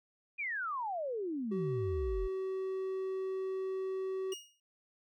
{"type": "exponential sweep", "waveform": "sine", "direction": "down", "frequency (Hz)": [2489, 38.91], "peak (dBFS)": -34, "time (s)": [0.38, 2.28], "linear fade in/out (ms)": 20}
{"type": "tone", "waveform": "triangle", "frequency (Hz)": 379.9, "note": "F#4", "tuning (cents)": 46, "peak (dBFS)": -32, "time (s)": [1.51, 4.34], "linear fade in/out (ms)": 10}
{"type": "tone with exponential decay", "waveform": "25% pulse", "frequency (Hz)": 2863, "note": "F7", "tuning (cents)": 42, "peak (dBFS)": -35, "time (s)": [4.32, 4.6], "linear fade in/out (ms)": 2, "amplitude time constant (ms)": 59}
{"effects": []}